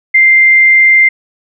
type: tone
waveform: sine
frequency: 2093 Hz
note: C7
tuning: in tune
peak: -3 dBFS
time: 0.14-1.09 s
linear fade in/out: 10 ms
effects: none